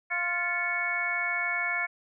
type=harmonic tone with a mistuned harmonic; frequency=349.2 Hz; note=F4; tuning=in tune; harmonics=2 / 3 / 4 / 5 / 6; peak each=-37 / -39 / -35 / -32 / -29 dBFS; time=0.1-1.87 s; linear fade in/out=20 ms; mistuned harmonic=6; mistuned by=+95 cents; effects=none